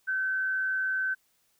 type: tone with frequency modulation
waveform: sine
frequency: 1533 Hz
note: G6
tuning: 39 cents flat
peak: -26 dBFS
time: 0.07-1.15 s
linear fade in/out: 20 ms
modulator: 107 Hz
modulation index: 0.3
effects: white hiss -70 dBFS RMS until 1.59 s